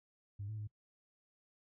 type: tone with pitch steps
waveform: sine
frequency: 101 / 108.2 / 105.4 Hz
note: G#2 / A2 / G#2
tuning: -48 / -29 / +26 cents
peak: -39 dBFS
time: 0.39-0.675 s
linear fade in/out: 10 ms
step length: 95 ms
effects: noise-tail reverb RT60 0.1 s tail -25 dB re dry + tanh soft clip ceiling -36 dBFS